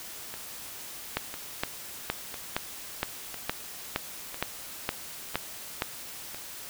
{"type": "two click trains", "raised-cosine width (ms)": 0.3, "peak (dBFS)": [-10, -22], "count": [11, 7], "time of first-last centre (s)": [[1.17, 5.821], [0.34, 6.346]], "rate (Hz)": [2.15, 0.999], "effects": ["white hiss -42 dBFS RMS until 6.69 s"]}